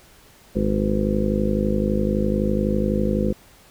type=harmonic tone with a mistuned harmonic; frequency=51.91 Hz; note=G#1; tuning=in tune; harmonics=1 / 2 / 3 / 4 / 5 / 6 / 7 / 8 / 9 / 10; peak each=-26 / -30 / -30 / -22 / -31 / -31 / -27 / -36 / -33 / -27 dBFS; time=0.55-3.33 s; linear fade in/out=10 ms; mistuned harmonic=10; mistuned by=-38 cents; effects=pink hiss -51 dBFS RMS until 3.7 s